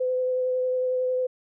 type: tone with vibrato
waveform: sine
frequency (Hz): 508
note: B4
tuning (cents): +49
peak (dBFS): -22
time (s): 0-1.27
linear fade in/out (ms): 10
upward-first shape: triangle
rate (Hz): 11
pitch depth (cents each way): 14
effects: none